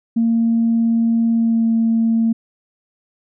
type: tone with pitch glide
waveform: sine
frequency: 229.5 to 227 Hz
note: A#3 to A#3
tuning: -27 to -46 cents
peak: -12 dBFS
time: 0.16-2.33 s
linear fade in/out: 10 ms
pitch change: -19 cents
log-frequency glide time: 1.33-1.69 s
effects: tanh soft clip ceiling -8 dBFS